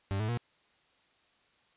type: tone with pitch steps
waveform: 40% pulse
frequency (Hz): 98 / 108.11 / 119.27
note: G2 / A2 / A#2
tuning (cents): 0 / -30 / +40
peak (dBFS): -29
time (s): 0.11-0.374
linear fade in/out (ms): 0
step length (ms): 88
effects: white hiss -68 dBFS RMS until 1.76 s + resampled to 8000 Hz